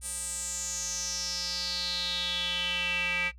square tone with band-pass filter sweep, 178.3 Hz, F3, 36 cents sharp, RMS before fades -32 dBFS, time 0.01-3.32 s, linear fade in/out 50 ms, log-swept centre 9200 to 2300 Hz, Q 6.3, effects noise-tail reverb RT60 0.1 s tail -20 dB re dry + added 60 Hz sine -47 dBFS peak until 3.38 s

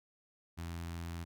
sawtooth tone with notch filter, 84.5 Hz, E2, 43 cents sharp, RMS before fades -42 dBFS, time 0.57-1.25 s, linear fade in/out 20 ms, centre 500 Hz, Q 1.3, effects none

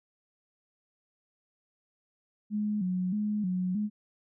sine tone with vibrato, 196 Hz, G3, in tune, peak -27 dBFS, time 2.5-3.9 s, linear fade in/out 50 ms, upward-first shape square, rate 1.6 Hz, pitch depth 120 cents each way, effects none

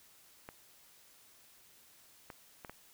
clicks, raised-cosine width 0.5 ms, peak -30 dBFS, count 4, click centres 0.489 / 2.302 / 2.648 / 2.696 s, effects white hiss -62 dBFS RMS until 2.93 s

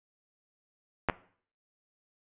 clicks, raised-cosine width 0.5 ms, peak -11 dBFS, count 2, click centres 1.087 / 1.098 s, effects noise-tail reverb RT60 0.5 s tail -18 dB re dry + resampled to 8000 Hz

